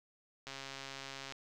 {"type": "click train", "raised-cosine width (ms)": 0.2, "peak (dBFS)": -27, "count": 117, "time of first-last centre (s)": [0.47, 1.323], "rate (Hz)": 136, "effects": []}